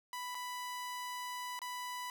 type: tone with dropouts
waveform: sawtooth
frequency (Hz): 990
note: B5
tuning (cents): +4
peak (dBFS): -36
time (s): 0.13-2.1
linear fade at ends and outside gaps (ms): 1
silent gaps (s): 0.347-0.351 / 1.591-1.617
effects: none